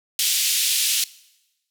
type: band-pass noise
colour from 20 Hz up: pink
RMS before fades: -21 dBFS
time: 0.19-1.04 s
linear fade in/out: 2 ms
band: 2900 to 15000 Hz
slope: 24 dB/octave
effects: noise-tail reverb RT60 1.0 s tail -21 dB re dry